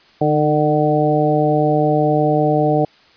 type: harmonic tone with a mistuned harmonic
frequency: 150.3 Hz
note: D3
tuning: 40 cents sharp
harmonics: 1 / 2 / 3 / 4 / 5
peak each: -19 / -19 / -19 / -19 / -19 dBFS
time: 0.21-2.85 s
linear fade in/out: 5 ms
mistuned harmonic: 2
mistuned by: +29 cents
effects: white hiss -50 dBFS RMS until 3.16 s + resampled to 11025 Hz